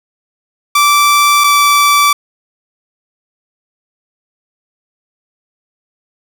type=tone pair in turn; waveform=sawtooth; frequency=1166 / 1159.8 Hz; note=D6 / D6; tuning=-13 / -22 cents; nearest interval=unison; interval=9 cents; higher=first; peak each=-3 dBFS; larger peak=neither; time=0.75-1.44 / 1.44-2.13 s; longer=neither; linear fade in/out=5 ms; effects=none